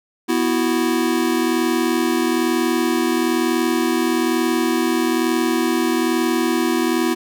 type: chord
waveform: square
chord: B suspended fourth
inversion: none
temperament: just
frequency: 246.9 / 329.3 / 370.4 Hz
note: B3 / E4 / F#4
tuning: 0 / -2 / +2 cents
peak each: -22 / -20 / -24 dBFS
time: 0.28-7.15 s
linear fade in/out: 20 ms
effects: none